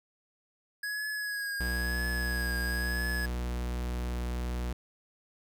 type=tone with vibrato; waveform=square; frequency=1667 Hz; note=G#6; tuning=6 cents sharp; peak=-33 dBFS; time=0.83-3.26 s; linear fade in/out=5 ms; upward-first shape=triangle; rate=1 Hz; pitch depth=44 cents each way
type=tone; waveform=45% pulse; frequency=60.8 Hz; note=B1; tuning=26 cents flat; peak=-31 dBFS; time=1.6-4.73 s; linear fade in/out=5 ms
effects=none